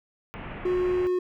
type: low-pass noise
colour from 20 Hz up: pink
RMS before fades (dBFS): -38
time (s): 0.34-1.07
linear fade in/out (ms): 0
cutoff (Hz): 2800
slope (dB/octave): 48
type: tone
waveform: triangle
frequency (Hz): 362.8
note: F#4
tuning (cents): -34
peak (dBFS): -20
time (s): 0.65-1.19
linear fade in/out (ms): 5
effects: none